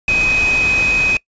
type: tone in noise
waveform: sine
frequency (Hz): 2519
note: D#7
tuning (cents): +21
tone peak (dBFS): -12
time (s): 0.08-1.17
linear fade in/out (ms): 2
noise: pink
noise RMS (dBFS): -24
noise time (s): 0.08-1.17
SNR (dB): +9
effects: noise-tail reverb RT60 0.1 s tail -23 dB re dry + resampled to 16000 Hz